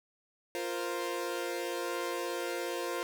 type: chord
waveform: sawtooth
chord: F suspended fourth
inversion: none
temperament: equal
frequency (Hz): 349.2 / 466.2 / 523.3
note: F4 / Bb4 / C5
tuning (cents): 0 / 0 / 0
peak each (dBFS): -33 / -35 / -34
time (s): 0.55-3.03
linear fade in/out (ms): 0
effects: none